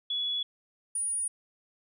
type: tone pair in turn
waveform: sine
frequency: 3393 / 9597 Hz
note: G#7 / D9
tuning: +36 / +36 cents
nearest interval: octave + tritone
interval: 1800 cents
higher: second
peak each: -28 dBFS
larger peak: neither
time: 0.1-0.43 / 0.95-1.28 s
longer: neither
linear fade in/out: 5 ms
effects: none